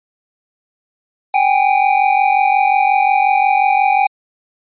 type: tone pair together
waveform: square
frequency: 771.4 / 817 Hz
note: G5 / G#5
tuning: -28 / -29 cents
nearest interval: minor second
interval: 99 cents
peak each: -14 dBFS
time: 1.34-4.07 s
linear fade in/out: 5 ms
effects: resampled to 8000 Hz